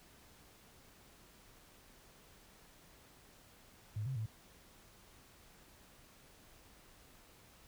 sine tone with pitch steps, 106.1 / 132.9 / 110.2 Hz, G#2 / C3 / A2, +38 / +27 / +3 cents, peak -36 dBFS, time 3.96-4.26 s, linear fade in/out 5 ms, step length 100 ms, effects pink hiss -62 dBFS RMS until 7.67 s

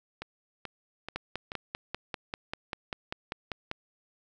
two click trains, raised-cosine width 0.3 ms, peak -17 / -21 dBFS, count 14 / 4, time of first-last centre 1.16-3.714 / 0.22-1.519 s, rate 5.09 / 2.31 Hz, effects none

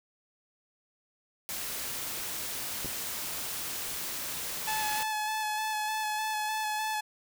white noise, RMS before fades -36 dBFS, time 1.49-5.03 s, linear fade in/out 0 ms
clicks, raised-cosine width 2 ms, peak -26 / -27 dBFS, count 2, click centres 2.847 / 2.858 s
sawtooth tone with vibrato, 860 Hz, A5, 40 cents flat, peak -26 dBFS, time 4.67-7.01 s, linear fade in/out 10 ms, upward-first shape square, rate 3.3 Hz, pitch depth 15 cents each way
effects none

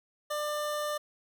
25% pulse tone, 596 Hz, D5, 25 cents sharp, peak -27 dBFS, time 0.3-0.98 s, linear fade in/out 10 ms, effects none

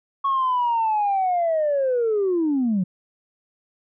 sine linear sweep, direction down, 1108.7 to 174.61 Hz, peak -17 dBFS, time 0.24-2.84 s, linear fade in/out 10 ms, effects tanh soft clip ceiling -15 dBFS

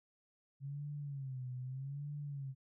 sine tone with vibrato, 135.9 Hz, C#3, 34 cents flat, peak -40 dBFS, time 0.6-2.55 s, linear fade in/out 50 ms, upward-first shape sine, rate 0.81 Hz, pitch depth 130 cents each way, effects none

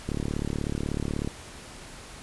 click train, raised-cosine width 3 ms, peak -16 dBFS, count 44, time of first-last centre 0.09-1.275 s, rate 36.3 Hz, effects pink hiss -44 dBFS RMS until 2.22 s + resampled to 24000 Hz

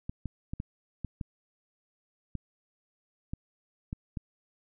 clicks, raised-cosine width 5 ms, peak -22 dBFS, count 10, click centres 0.095 / 0.257 / 0.535 / 0.601 / 1.047 / 1.212 / 2.353 / 3.335 / 3.929 / 4.172 s, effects none

